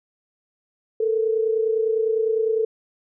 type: tone pair together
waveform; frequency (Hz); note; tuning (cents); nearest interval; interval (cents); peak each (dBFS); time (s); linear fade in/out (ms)
sine; 440 / 469.9; A4 / A#4; 0 / +14; minor second; 114; -19 / -26; 1-2.65; 5
effects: none